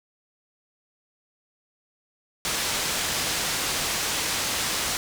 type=low-pass noise; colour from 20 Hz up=white; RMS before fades=-27 dBFS; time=2.45-4.97 s; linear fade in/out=0 ms; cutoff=7400 Hz; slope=12 dB/octave; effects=none